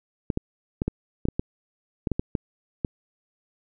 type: clicks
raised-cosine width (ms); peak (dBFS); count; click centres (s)
3; -11; 12; 0.302 / 0.374 / 0.819 / 0.88 / 1.254 / 1.286 / 1.395 / 2.072 / 2.117 / 2.195 / 2.352 / 2.848
effects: none